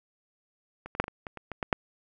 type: clicks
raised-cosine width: 0.5 ms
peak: -25 / -24 / -7 / -19 / -22 / -22 / -25 / -21 / -15 / -7 dBFS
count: 10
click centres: 0.86 / 0.951 / 1 / 1.041 / 1.081 / 1.268 / 1.373 / 1.517 / 1.628 / 1.728 s
effects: none